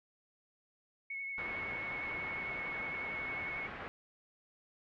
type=tone with vibrato; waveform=sine; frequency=2200 Hz; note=C#7; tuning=14 cents flat; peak=-38 dBFS; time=1.1-3.67 s; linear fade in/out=5 ms; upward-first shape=sine; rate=11 Hz; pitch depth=19 cents each way
type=low-pass noise; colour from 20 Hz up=white; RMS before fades=-45 dBFS; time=1.38-3.88 s; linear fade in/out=0 ms; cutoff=2100 Hz; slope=24 dB/octave
effects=none